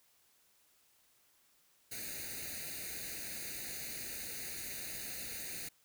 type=noise with comb filter; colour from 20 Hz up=white; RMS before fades=-43 dBFS; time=1.91-5.69 s; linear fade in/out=10 ms; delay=0.46 ms; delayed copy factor=+0.95; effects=white hiss -70 dBFS RMS until 5.84 s